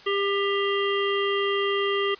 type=harmonic tone with a mistuned harmonic; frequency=399.3 Hz; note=G4; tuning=32 cents sharp; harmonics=1 / 3 / 5 / 7 / 8; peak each=-24 / -29 / -31 / -32 / -33 dBFS; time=0.06-2.15 s; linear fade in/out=10 ms; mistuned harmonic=5; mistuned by=-19 cents; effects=white hiss -48 dBFS RMS until 2.19 s + resampled to 11025 Hz